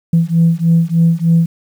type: beating tone pair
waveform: sine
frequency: 164.81 / 168.11 Hz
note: E3 / E3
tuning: 0 / +34 cents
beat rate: 3.3 Hz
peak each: -11 dBFS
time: 0.13-1.46 s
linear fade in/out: 5 ms
effects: tanh soft clip ceiling -3 dBFS + 7-bit